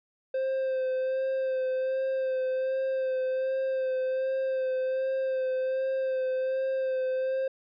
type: tone with vibrato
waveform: triangle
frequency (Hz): 523.3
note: C5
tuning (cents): 0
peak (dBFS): -24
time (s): 0.34-7.48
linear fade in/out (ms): 5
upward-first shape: sine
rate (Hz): 1.3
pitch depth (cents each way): 21
effects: resampled to 11025 Hz